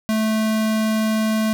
square tone, 218.4 Hz, A3, 13 cents flat, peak -18 dBFS, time 0.09-1.53 s, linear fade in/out 0 ms, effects none

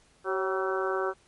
harmonic tone with a mistuned harmonic, 190.5 Hz, G3, 49 cents flat, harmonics 2 / 3 / 4 / 5 / 6 / 7 / 8, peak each -29 / -34 / -37 / -38 / -36 / -35 / -36 dBFS, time 0.24-1.14 s, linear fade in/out 50 ms, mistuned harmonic 3, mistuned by -56 cents, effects pink hiss -62 dBFS RMS until 1.27 s + MP3 48 kbps

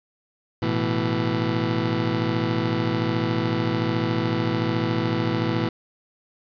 20% pulse chord, A suspended second, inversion none, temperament just, 110 / 123.75 / 165 Hz, A2 / B2 / E3, 0 / +4 / +2 cents, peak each -21 / -22 / -22 dBFS, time 0.62-5.69 s, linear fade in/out 5 ms, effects resampled to 11025 Hz + 8-bit

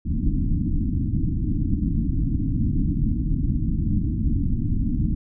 pink low-pass noise, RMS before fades -22 dBFS, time 0.05-5.15 s, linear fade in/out 10 ms, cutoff 310 Hz, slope 96 dB/octave, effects none

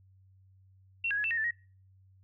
sine tone with pitch steps, 2722 / 1646 / 1685 / 2664 / 1856 / 1762 / 1886 Hz, F7 / G#6 / G#6 / E7 / A#6 / A6 / A#6, -45 / -16 / +25 / +18 / -8 / +2 / +20 cents, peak -28 dBFS, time 1.04-1.509 s, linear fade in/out 5 ms, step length 67 ms, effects noise-tail reverb RT60 0.4 s tail -25 dB re dry + added 95 Hz sine -58 dBFS peak until 2.23 s

